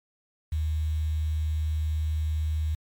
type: tone with quantisation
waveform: sine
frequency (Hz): 77.78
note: D#2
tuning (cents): 0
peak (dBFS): -24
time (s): 0.52-2.75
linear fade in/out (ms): 5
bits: 8
effects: MP3 96 kbps